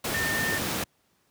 sine tone in noise, 1809 Hz, A6, 48 cents sharp, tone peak -27 dBFS, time 0.14-0.58 s, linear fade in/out 5 ms, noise pink, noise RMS -29 dBFS, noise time 0.04-0.84 s, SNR -1 dB, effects pink hiss -68 dBFS RMS until 1.3 s + high-pass 100 Hz 12 dB/octave

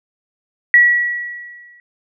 sine tone with exponential decay, 1931 Hz, B6, 39 cents flat, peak -4 dBFS, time 0.74-1.8 s, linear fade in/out 1 ms, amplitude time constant 230 ms, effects none

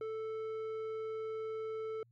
square tone with low-pass filter, 440 Hz, A4, in tune, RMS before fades -40 dBFS, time 0.01-2.03 s, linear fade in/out 2 ms, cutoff 1400 Hz, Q 0.61, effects added 118 Hz sine -64 dBFS peak until 2.11 s

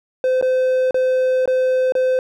triangle tone with dropouts, 514 Hz, C5, 31 cents flat, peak -12 dBFS, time 0.24-2.19 s, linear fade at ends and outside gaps 1 ms, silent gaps 0.413-0.425 / 0.909-0.944 / 1.457-1.476 / 1.922-1.952 s, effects none

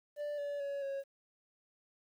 triangle tone with pitch steps, 587.3 / 574.5 / 562.1 / 549.9 Hz, D5 / D5 / C#5 / C#5, 0 / -38 / +24 / -14 cents, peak -34 dBFS, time 0.16-1.04 s, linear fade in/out 50 ms, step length 220 ms, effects 11-bit

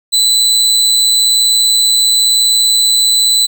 30% pulse tone with amplitude modulation, 3997 Hz, B7, 20 cents sharp, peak -4 dBFS, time 0.12-3.47 s, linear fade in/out 20 ms, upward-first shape sine, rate 121 Hz, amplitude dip 35%, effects none

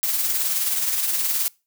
blue noise with tremolo, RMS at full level -21 dBFS, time 0.03-1.48 s, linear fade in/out 0 ms, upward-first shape sine, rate 19 Hz, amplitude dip 40%, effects noise-tail reverb RT60 0.3 s tail -25 dB re dry

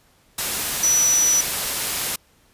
sine tone in noise, 5920 Hz, F#8, in tune, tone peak -15 dBFS, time 0.83-1.41 s, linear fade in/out 5 ms, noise white, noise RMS -24 dBFS, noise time 0.38-2.16 s, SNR +6 dB, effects pink hiss -58 dBFS RMS until 2.53 s + resampled to 32000 Hz

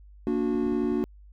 triangle chord, Bb augmented, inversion none, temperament just, 233.1 / 291.4 / 364.2 Hz, Bb3 / D4 / F#4, 0 / -13 / -27 cents, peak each -26 dBFS, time 0.27-1.04 s, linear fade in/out 0 ms
clicks, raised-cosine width 5 ms, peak -32 dBFS, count 6, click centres 0.551 / 0.635 / 0.667 / 0.724 / 0.841 / 0.921 s
effects added 50 Hz sine -47 dBFS peak until 1.32 s

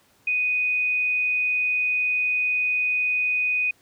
sine tone, 2489 Hz, D#7, in tune, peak -20 dBFS, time 0.27-3.71 s, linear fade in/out 5 ms, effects pink hiss -60 dBFS RMS until 3.81 s + high-pass 100 Hz 12 dB/octave

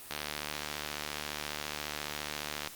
click train, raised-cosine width 0.2 ms, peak -17 dBFS, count 192, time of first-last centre 0.11-2.674 s, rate 74.5 Hz, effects white hiss -48 dBFS RMS until 2.75 s + Opus 32 kbps

